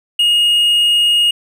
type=tone; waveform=triangle; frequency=2864 Hz; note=F7; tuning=43 cents sharp; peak=-8 dBFS; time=0.19-1.31 s; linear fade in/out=5 ms; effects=none